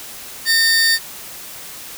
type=tone pair together; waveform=40% pulse; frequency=1823 / 4594 Hz; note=A#6 / D8; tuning=-39 / -39 cents; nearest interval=octave + major third; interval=1600 cents; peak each=-14 dBFS; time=0.45-0.99 s; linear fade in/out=50 ms; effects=white hiss -34 dBFS RMS until 1.97 s